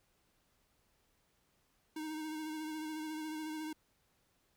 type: tone with vibrato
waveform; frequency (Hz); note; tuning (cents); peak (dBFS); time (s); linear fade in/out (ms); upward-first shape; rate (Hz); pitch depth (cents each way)
square; 311.1; D#4; 0; -40; 1.96-3.73; 5; sine; 14; 28
effects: pink hiss -75 dBFS RMS until 4.56 s

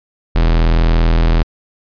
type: tone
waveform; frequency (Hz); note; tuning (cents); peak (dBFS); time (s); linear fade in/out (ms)
45% pulse; 41.2; E1; 0; -9; 0.35-1.43; 10
effects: resampled to 11025 Hz

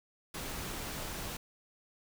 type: noise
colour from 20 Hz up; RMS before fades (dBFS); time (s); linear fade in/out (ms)
pink; -40; 0.34-1.37; 5
effects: none

